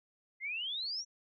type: exponential sweep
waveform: sine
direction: up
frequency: 2042 to 5920 Hz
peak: -35 dBFS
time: 0.4-1.05 s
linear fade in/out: 50 ms
effects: none